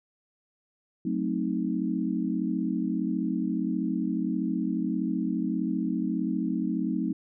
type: chord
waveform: sine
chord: F# diminished seventh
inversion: none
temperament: equal with one note detuned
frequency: 185 / 220 / 261.6 / 313.5 Hz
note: F#3 / A3 / C4 / Eb4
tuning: 0 / 0 / 0 / +13 cents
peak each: -31 dBFS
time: 1.05-7.13 s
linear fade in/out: 5 ms
effects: none